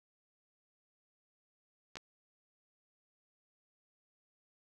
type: clicks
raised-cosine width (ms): 0.2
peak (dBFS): -27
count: 2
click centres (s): 1.956 / 1.97
effects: none